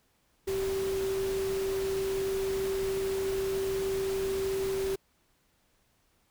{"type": "tone in noise", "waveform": "sine", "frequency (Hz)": 386.5, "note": "G4", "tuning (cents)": -24, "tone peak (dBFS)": -28, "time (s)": [0.47, 4.96], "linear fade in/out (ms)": 10, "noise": "pink", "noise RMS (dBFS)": -40, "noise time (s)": [0.47, 4.96], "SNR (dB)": 9, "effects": ["pink hiss -70 dBFS RMS until 6.3 s"]}